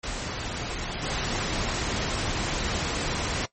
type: noise with level steps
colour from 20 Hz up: pink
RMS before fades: -32 / -28 dBFS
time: 0.03-3.46 s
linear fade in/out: 10 ms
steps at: 1.02 s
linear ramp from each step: 20 ms
effects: noise-tail reverb RT60 0.1 s tail -18 dB re dry + MP3 32 kbps